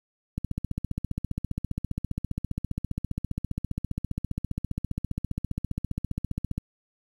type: click train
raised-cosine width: 5 ms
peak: -16 dBFS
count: 94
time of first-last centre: 0.38-6.58 s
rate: 15 Hz
effects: 8-bit